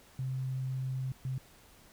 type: tone bursts at uneven times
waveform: sine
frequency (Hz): 130.81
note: C3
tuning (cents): 0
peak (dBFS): -32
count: 2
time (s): 0.19-1.12 / 1.25-1.38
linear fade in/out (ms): 2
effects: pink hiss -59 dBFS RMS until 1.92 s